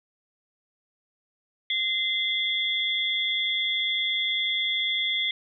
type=tone cluster; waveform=sine; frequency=2071 / 3302 / 3512 Hz; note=C7 / G#7 / A7; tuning=-18 / -11 / -4 cents; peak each=-28 dBFS; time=1.7-5.31 s; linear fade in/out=2 ms; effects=none